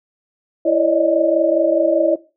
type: tone cluster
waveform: sine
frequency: 332.9 / 561 / 600 / 625 Hz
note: E4 / C#5 / D5 / D#5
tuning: +17 / +21 / +37 / +8 cents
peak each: -18 dBFS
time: 0.65-2.16 s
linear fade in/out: 10 ms
effects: noise-tail reverb RT60 0.3 s tail -18 dB re dry